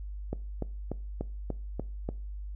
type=click train; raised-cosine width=2 ms; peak=-19 dBFS; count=7; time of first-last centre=0.33-2.09 s; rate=3.41 Hz; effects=noise-tail reverb RT60 0.4 s tail -21 dB re dry + added 50 Hz sine -36 dBFS peak until 2.55 s